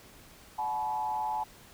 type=tone with frequency modulation; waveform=sine; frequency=860 Hz; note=A5; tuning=40 cents flat; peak=-29 dBFS; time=0.58-1.44 s; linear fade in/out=10 ms; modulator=121 Hz; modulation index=0.78; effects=pink hiss -54 dBFS RMS until 1.73 s